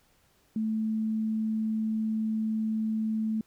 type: tone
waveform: sine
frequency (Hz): 219.1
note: A3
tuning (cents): -7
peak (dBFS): -26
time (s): 0.56-3.41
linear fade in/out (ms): 2
effects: pink hiss -66 dBFS RMS until 3.46 s